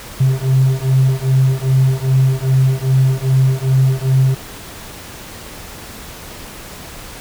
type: beating tone pair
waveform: triangle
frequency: 130.81 / 133.31 Hz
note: C3 / C3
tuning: 0 / +33 cents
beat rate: 2.5 Hz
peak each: -11 dBFS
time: 0.2-4.35 s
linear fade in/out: 10 ms
effects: tanh soft clip ceiling -4 dBFS + pink hiss -33 dBFS RMS until 7.2 s